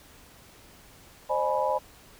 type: tone cluster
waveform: sine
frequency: 527 / 607 / 842 / 984 Hz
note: C5 / D#5 / G#5 / B5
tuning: +12 / -43 / +24 / -7 cents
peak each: -29 dBFS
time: 1.29-1.79 s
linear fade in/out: 20 ms
effects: pink hiss -53 dBFS RMS until 2.19 s